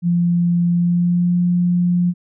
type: tone with pitch glide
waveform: sine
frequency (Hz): 173.2 to 176.43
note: F3 to F3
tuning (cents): -14 to +18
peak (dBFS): -13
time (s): 0.02-2.14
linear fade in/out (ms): 50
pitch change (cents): +32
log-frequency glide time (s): 0.7-1.37
effects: none